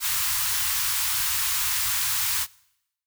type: band-stop noise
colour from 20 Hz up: white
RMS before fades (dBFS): -25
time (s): 0-2.47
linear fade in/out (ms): 50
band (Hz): 120 to 900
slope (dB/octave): 48
effects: noise-tail reverb RT60 0.8 s tail -23 dB re dry